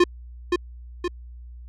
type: tone with echo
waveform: square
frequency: 353.5 Hz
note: F4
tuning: 21 cents sharp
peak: -13 dBFS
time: 0-0.04 s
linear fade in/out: 5 ms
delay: 520 ms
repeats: 2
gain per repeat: -5 dB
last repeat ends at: 1.08 s
effects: added 60 Hz sine -38 dBFS peak until 1.68 s + low-pass 5000 Hz 12 dB/octave